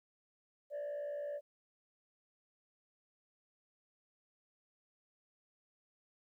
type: tone with frequency modulation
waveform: sine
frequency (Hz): 582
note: D5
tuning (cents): -16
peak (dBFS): -36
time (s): 0.7-1.41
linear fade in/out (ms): 50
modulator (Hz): 58.9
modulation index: 0.46
effects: tanh soft clip ceiling -37 dBFS + 13-bit